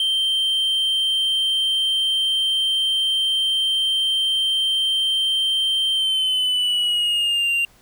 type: tone with pitch glide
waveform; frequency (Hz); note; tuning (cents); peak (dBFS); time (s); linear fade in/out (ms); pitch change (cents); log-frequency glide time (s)
triangle; 3136 to 2778; G7 to F7; 0 to -10; -16; 0-7.65; 2; -210; 5.93-7.51
effects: pink hiss -54 dBFS RMS until 7.81 s